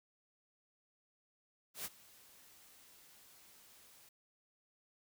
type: noise with ADSR envelope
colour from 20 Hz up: white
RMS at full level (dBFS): -41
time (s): 1.74-4.09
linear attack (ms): 110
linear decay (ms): 36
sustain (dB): -21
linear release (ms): 3
effects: none